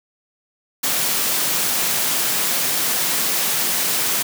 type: high-pass noise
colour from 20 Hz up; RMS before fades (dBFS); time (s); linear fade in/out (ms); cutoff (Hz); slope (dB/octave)
white; -20; 0.83-4.23; 10; 120; 48
effects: none